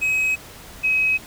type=tone pair in turn; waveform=triangle / sine; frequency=2544 / 2544 Hz; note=D#7 / D#7; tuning=+38 / +38 cents; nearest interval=unison; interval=0 cents; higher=neither; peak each=-16 dBFS; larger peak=neither; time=0.01-0.36 / 0.83-1.18 s; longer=neither; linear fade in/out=20 ms; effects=pink hiss -41 dBFS RMS until 1.26 s